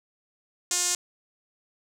sawtooth tone with band-pass filter, 355.7 Hz, F4, 32 cents sharp, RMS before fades -26 dBFS, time 0.71-0.95 s, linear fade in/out 2 ms, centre 7100 Hz, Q 3.1, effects none

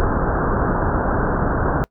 pink low-pass noise, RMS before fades -19 dBFS, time 0-1.84 s, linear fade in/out 0 ms, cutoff 1600 Hz, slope 96 dB/octave, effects noise-tail reverb RT60 0.1 s tail -24 dB re dry

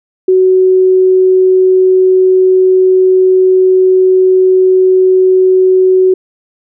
sine tone, 373.1 Hz, F#4, 14 cents sharp, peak -4 dBFS, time 0.28-6.14 s, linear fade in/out 5 ms, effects none

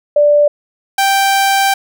sine / sawtooth tone pair in turn, 587.3 / 784 Hz, D5 / G5, 0 / 0 cents, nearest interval perfect fourth, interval 500 cents, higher second, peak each -6 dBFS, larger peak neither, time 0.16-0.48 / 0.98-1.74 s, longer second, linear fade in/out 5 ms, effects none

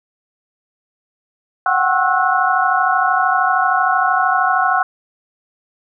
sine tone cluster, 733 / 766 / 1086 / 1316 / 1464 Hz, F#5 / G5 / C#6 / E6 / F#6, -16 / -40 / -36 / -3 / -19 cents, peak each -19 dBFS, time 1.66-4.83 s, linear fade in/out 2 ms, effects none

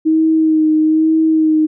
sine tone with vibrato, 314.9 Hz, D#4, 21 cents sharp, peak -9 dBFS, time 0.05-1.67 s, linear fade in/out 20 ms, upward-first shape sine, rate 1.1 Hz, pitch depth 24 cents each way, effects none

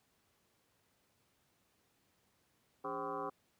sine tone with frequency modulation, 771 Hz, G5, 29 cents flat, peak -37 dBFS, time 2.84-3.3 s, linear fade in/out 10 ms, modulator 121 Hz, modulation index 3.9, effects pink hiss -75 dBFS RMS until 3.59 s + high-pass 80 Hz 12 dB/octave

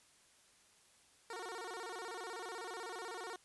15% pulse tone with vibrato, 410.1 Hz, G#4, 22 cents flat, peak -37 dBFS, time 1.3-3.36 s, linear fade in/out 2 ms, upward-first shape square, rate 16 Hz, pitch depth 200 cents each way, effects white hiss -67 dBFS RMS until 3.44 s + resampled to 24000 Hz

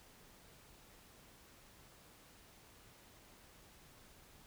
silence, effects pink hiss -62 dBFS RMS until 4.46 s

